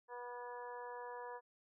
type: harmonic tone with a mistuned harmonic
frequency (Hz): 243.8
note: B3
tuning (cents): -22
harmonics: 2 / 3 / 4 / 5 / 6 / 7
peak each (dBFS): -49 / -55 / -48 / -60 / -62 / -56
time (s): 0.08-1.41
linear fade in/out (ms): 50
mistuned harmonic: 5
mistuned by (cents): -21
effects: none